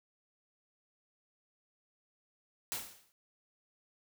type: noise with exponential decay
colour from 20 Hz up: white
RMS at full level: -35 dBFS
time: 2.72-3.12 s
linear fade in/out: 0 ms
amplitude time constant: 85 ms
effects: none